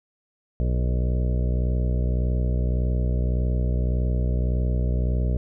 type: harmonic tone with a mistuned harmonic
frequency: 61.74 Hz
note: B1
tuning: in tune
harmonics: 1 / 2 / 3 / 4 / 5 / 6 / 7 / 8 / 9 / 10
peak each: -21 / -27 / -32 / -38 / -41 / -41 / -39 / -42 / -43 / -41 dBFS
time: 0.6-5.37 s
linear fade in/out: 0 ms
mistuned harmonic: 8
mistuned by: -27 cents
effects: none